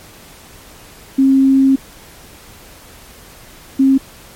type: tone bursts at uneven times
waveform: sine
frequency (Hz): 268.6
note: C4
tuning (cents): +46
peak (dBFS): -7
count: 2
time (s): 1.18-1.76 / 3.79-3.98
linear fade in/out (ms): 10
effects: pink hiss -40 dBFS RMS until 4.35 s + MP3 64 kbps